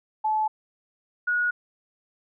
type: tone pair in turn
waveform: sine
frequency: 864 / 1453.1 Hz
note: A5 / F#6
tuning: -32 / -32 cents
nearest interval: major sixth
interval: 900 cents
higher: second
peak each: -21 dBFS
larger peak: neither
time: 0.24-0.48 / 1.27-1.51 s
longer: neither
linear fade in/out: 10 ms
effects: none